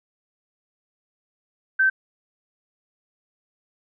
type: tone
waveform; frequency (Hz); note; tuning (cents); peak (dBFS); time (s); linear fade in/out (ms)
sine; 1548; G6; -22; -15; 1.79-1.9; 10
effects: none